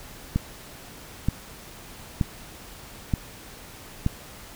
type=click train; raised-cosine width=5 ms; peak=-9 dBFS; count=5; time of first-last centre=0.36-4.064 s; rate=1.08 Hz; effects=pink hiss -44 dBFS RMS until 4.55 s